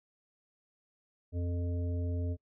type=harmonic tone; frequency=87.31 Hz; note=F2; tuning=in tune; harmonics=1 / 3 / 5 / 7; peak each=-31 / -41 / -45 / -48 dBFS; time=1.32-2.37 s; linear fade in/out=50 ms; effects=noise-tail reverb RT60 0.1 s tail -26 dB re dry